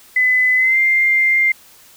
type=tone with pitch glide; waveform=sine; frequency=2012 to 2101 Hz; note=B6 to C7; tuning=+32 to +7 cents; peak=-11 dBFS; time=0.16-1.52 s; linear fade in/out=5 ms; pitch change=+75 cents; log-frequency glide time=0.56-0.79 s; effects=white hiss -46 dBFS RMS until 1.96 s